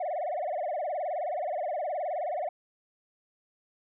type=tone with vibrato; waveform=sine; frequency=659.3 Hz; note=E5; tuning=in tune; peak=-27 dBFS; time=0-2.49 s; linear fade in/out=5 ms; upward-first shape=sine; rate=19 Hz; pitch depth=220 cents each way; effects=tanh soft clip ceiling -27 dBFS